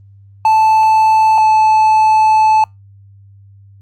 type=tone pair in turn; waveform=triangle; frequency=876 / 869.9 Hz; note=A5 / A5; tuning=-8 / -20 cents; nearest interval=unison; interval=12 cents; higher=first; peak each=-5 dBFS; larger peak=neither; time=0.45-1.38 / 1.38-2.64 s; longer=second; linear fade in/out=2 ms; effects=added 99 Hz sine -39 dBFS peak until 3.81 s + Opus 24 kbps